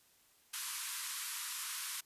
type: band-pass noise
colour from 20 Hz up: white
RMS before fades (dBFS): -42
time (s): 0.53-2.01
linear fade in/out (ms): 10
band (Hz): 950 to 13000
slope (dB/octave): 96
effects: white hiss -68 dBFS RMS until 2.05 s + resampled to 32000 Hz